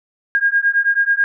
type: beating tone pair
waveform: sine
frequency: 1619 / 1628.2 Hz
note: G#6 / G#6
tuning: -45 / -35 cents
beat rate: 9.2 Hz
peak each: -16 dBFS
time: 0.35-1.24 s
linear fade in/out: 0 ms
effects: none